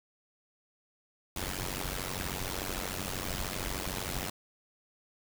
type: noise with amplitude modulation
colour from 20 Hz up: pink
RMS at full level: -32 dBFS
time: 1.36-4.3 s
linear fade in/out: 5 ms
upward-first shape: sine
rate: 93.1 Hz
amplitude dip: 90%
effects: none